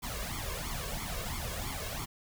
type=noise with flanger; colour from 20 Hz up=pink; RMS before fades=-37 dBFS; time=0.02-2.06 s; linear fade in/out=20 ms; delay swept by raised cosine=0.89 to 1.86 ms; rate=3 Hz; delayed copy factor=+0.8; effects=none